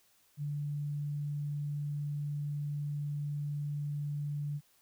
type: tone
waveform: sine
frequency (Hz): 146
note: D3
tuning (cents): -10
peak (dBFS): -33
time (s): 0.37-4.61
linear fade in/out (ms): 50
effects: white hiss -68 dBFS RMS until 4.81 s